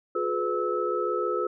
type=tone cluster; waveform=sine; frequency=358.1 / 424.3 / 499.5 / 1302 Hz; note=F4 / G#4 / B4 / E6; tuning=+43 / +37 / +20 / -22 cents; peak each=-30 dBFS; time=0.15-1.47 s; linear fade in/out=5 ms; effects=none